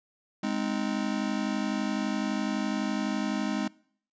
square chord, Ab major, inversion none, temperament just, 207.7 / 259.6 / 311.5 Hz, Ab3 / C4 / Eb4, 0 / -13 / +2 cents, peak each -31 / -33 / -35 dBFS, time 0.43-3.68 s, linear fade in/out 5 ms, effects noise-tail reverb RT60 0.6 s tail -24 dB re dry + resampled to 16000 Hz

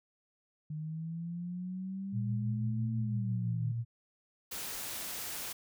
sine linear two-way sweep, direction up then down, 151.6 to 223.2 to 151.6 Hz, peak -36 dBFS, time 0.7-3.72 s, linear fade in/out 5 ms, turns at 2.94 s
sine tone with tremolo, 116.54 Hz, A#2, in tune, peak -30 dBFS, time 2.12-3.85 s, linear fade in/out 50 ms, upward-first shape sine, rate 6 Hz, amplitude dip 30%
white noise, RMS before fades -40 dBFS, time 4.51-5.53 s, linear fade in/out 10 ms
effects none

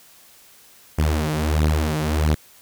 sawtooth beating tone pair, 76 / 77.5 Hz, D#2 / D#2, -40 / -6 cents, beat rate 1.5 Hz, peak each -17 dBFS, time 0.98-2.35 s, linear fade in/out 10 ms, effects white hiss -50 dBFS RMS until 2.61 s

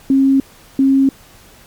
sine tone pair in turn, 270.2 / 270.2 Hz, C#4 / C#4, -44 / -44 cents, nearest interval unison, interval 0 cents, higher neither, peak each -8 / -8 dBFS, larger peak neither, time 0.1-0.4 / 0.79-1.09 s, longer neither, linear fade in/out 2 ms, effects pink hiss -44 dBFS RMS until 1.66 s + MP3 96 kbps

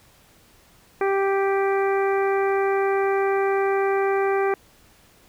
harmonic tone, 392 Hz, G4, in tune, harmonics 1 / 2 / 3 / 4 / 5 / 6, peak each -20 / -26 / -30 / -32 / -34 / -36 dBFS, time 1.01-4.54 s, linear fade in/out 2 ms, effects pink hiss -55 dBFS RMS until 5.28 s

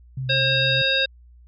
sine tone with vibrato, 130 Hz, C3, 11 cents flat, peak -25 dBFS, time 0.17-0.82 s, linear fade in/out 5 ms, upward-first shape sine, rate 6.6 Hz, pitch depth 28 cents each way
harmonic tone, 536 Hz, C5, 42 cents sharp, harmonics 1 / 3 / 5 / 7 / 9, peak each -26 / -24 / -25 / -21 / -30 dBFS, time 0.29-1.06 s, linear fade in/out 10 ms
effects added 60 Hz sine -46 dBFS peak until 1.47 s

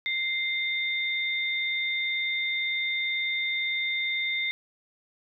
sine tone pair together, 2093 / 3631 Hz, C7 / A#7, 0 / -46 cents, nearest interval minor seventh, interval 954 cents, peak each -27 / -31 dBFS, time 0.06-4.51 s, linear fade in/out 0 ms, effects none

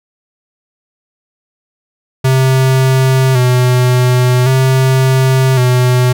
square tone with vibrato, 128.4 Hz, C3, 32 cents flat, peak -8 dBFS, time 2.24-6.13 s, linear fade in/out 10 ms, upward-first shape square, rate 0.45 Hz, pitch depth 42 cents each way, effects none

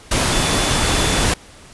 sine tone in noise, 3477 Hz, A7, 21 cents flat, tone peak -27 dBFS, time 0.32-1.24 s, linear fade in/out 5 ms, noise pink, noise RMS -17 dBFS, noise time 0.11-1.34 s, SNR -13 dB, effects pink hiss -43 dBFS RMS until 1.73 s + resampled to 24000 Hz

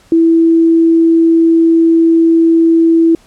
sine tone, 329.6 Hz, E4, in tune, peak -5 dBFS, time 0.12-3.15 s, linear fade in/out 2 ms, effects pink hiss -47 dBFS RMS until 3.26 s + low-pass 10000 Hz 12 dB/octave

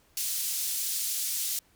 white band-pass noise, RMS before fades -31 dBFS, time 0.17-1.59 s, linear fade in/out 2 ms, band 4400 to 15000 Hz, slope 12 dB/octave, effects pink hiss -64 dBFS RMS until 1.75 s

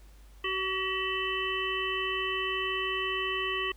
harmonic tone with a mistuned harmonic, 378.2 Hz, F#4, 38 cents sharp, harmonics 1 / 3 / 5 / 7 / 8, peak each -35 / -35 / -35 / -35 / -35 dBFS, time 0.44-3.72 s, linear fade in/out 5 ms, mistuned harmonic 5, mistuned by +30 cents, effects added 50 Hz sine -50 dBFS peak until 3.76 s + pink hiss -62 dBFS RMS until 3.76 s

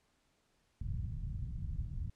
pink low-pass noise, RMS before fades -39 dBFS, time 0.81-2.1 s, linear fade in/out 5 ms, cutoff 140 Hz, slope 24 dB/octave, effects pink hiss -75 dBFS RMS until 2.15 s + low-pass 9000 Hz 12 dB/octave

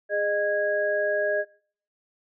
sine tone cluster, 413.8 / 613 / 1650 Hz, G#4 / D#5 / G#6, -6 / -26 / -12 cents, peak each -30 / -24 / -28 dBFS, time 0.09-1.45 s, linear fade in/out 50 ms, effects noise-tail reverb RT60 0.5 s tail -21 dB re dry

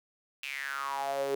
sawtooth tone with high-pass filter sweep, 138.59 Hz, C#3, in tune, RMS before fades -34 dBFS, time 0.43-1.35 s, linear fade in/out 2 ms, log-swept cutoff 2700 to 410 Hz, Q 7.4, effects none

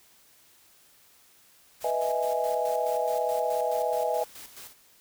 white noise with tremolo, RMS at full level -44 dBFS, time 1.8-4.74 s, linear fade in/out 20 ms, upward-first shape square, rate 4.7 Hz, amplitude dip 60%
sine chord, E major seventh, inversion second, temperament equal, 493.9 / 622.3 / 659.3 / 830.6 Hz, B4 / D#5 / E5 / G#5, 0 / 0 / 0 / 0 cents, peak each -30 dBFS, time 1.84-4.24 s, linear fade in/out 5 ms
effects white hiss -59 dBFS RMS until 5 s

